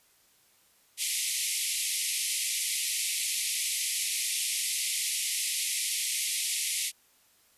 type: band-pass noise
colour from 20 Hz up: white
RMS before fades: -31 dBFS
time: 0.97-6.92 s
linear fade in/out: 50 ms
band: 2000 to 12000 Hz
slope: 96 dB/octave
effects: white hiss -64 dBFS RMS until 7.57 s + resampled to 32000 Hz